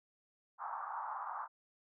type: band-pass noise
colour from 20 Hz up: pink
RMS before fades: -42 dBFS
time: 0.58-1.48 s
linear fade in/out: 50 ms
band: 810 to 1300 Hz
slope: 48 dB/octave
effects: none